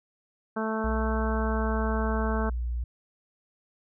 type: harmonic tone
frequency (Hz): 220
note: A3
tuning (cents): 0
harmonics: 1 / 2 / 3 / 4 / 5 / 6 / 7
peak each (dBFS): -30 / -33 / -35 / -36 / -37 / -38 / -38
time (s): 0.56-2.5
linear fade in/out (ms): 10
type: tone with pitch glide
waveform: sine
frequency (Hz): 60.7 to 59.55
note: B1 to A#1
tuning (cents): -29 to +38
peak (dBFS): -27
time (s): 0.84-2.84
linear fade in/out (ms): 5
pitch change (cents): -33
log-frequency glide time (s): 1.28-2.66
effects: none